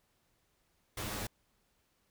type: noise with comb filter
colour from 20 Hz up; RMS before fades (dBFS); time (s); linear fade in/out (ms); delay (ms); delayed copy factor
pink; -39; 0.97-1.27; 5; 9.6; +0.65
effects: pink hiss -75 dBFS RMS until 2.1 s